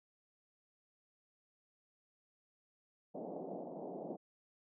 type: band-pass noise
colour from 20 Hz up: white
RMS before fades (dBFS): -45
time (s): 3.14-4.17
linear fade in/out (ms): 20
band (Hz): 170 to 730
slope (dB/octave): 48
effects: none